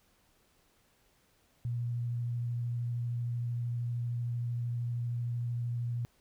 sine tone with vibrato, 119.6 Hz, A#2, 45 cents sharp, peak -31 dBFS, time 1.65-6.05 s, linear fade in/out 0 ms, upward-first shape triangle, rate 13 Hz, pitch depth 14 cents each way, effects pink hiss -69 dBFS RMS until 6.2 s

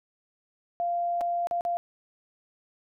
sine tone with dropouts, 694 Hz, F5, 11 cents flat, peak -25 dBFS, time 0.8-1.77 s, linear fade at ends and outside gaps 0 ms, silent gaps 1.209-1.213 / 1.471-1.511 / 1.609-1.651 s, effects none

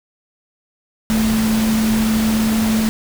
sine tone in noise, 220 Hz, A3, in tune, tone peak -14 dBFS, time 1.1-2.89 s, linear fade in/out 0 ms, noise pink, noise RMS -24 dBFS, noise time 1.1-2.89 s, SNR +7 dB, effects none

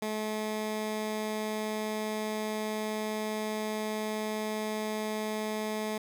15% pulse tone, 215.2 Hz, A3, 38 cents flat, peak -25 dBFS, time 0.02-5.98 s, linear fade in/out 5 ms, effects none

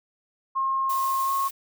sine tone with pitch glide, 1071 to 1087.8 Hz, C6 to C#6, +40 to -33 cents, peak -22 dBFS, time 0.55-1.49 s, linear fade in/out 20 ms, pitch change +27 cents, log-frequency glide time 1.25-1.32 s
blue noise, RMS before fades -36 dBFS, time 0.89-1.51 s, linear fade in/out 10 ms
effects none

